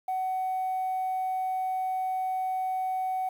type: tone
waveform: sine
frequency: 750 Hz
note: F#5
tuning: 23 cents sharp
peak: -25 dBFS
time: 0.08-3.29 s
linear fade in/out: 5 ms
effects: tanh soft clip ceiling -25 dBFS + 9-bit